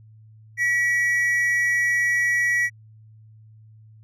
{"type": "tone pair together", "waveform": "triangle", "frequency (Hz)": [1934, 2272], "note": ["B6", "C#7"], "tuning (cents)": [-37, 42], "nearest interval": "minor third", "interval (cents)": 279, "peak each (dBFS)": [-17, -27], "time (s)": [0.57, 2.7], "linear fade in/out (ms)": 50, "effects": ["added 109 Hz sine -46 dBFS peak until 4.03 s"]}